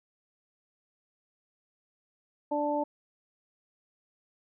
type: harmonic tone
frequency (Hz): 293.7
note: D4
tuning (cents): 0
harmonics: 1 / 2 / 3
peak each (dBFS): -32 / -30 / -31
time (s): 2.51-2.84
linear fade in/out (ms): 10
effects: none